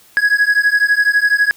triangle beating tone pair, 1661.2 / 1673.2 Hz, G#6 / G#6, 0 / +12 cents, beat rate 12 Hz, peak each -12 dBFS, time 0.17-1.51 s, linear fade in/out 0 ms, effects white hiss -48 dBFS RMS until 1.56 s

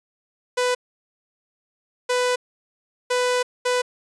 sawtooth tone bursts at uneven times, 497 Hz, B4, 11 cents sharp, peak -15 dBFS, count 4, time 0.57-0.75 / 2.09-2.36 / 3.1-3.43 / 3.65-3.82 s, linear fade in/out 10 ms, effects resampled to 22050 Hz

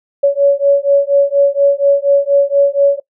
sine beating tone pair, 560 / 564.2 Hz, C#5 / C#5, +18 / +30 cents, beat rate 4.2 Hz, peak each -11 dBFS, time 0.23-3 s, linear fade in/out 10 ms, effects noise-tail reverb RT60 0.1 s tail -21 dB re dry

